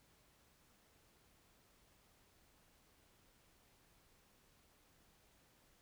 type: silence
effects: pink hiss -71 dBFS RMS until 5.81 s